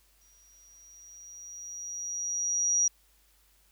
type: tone with exponential growth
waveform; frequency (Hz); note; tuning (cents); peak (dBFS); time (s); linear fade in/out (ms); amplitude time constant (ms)
sine; 5760; F#8; -47; -21; 0.21-2.88; 5; 580
effects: added 50 Hz sine -66 dBFS peak until 3.71 s + white hiss -66 dBFS RMS until 3.71 s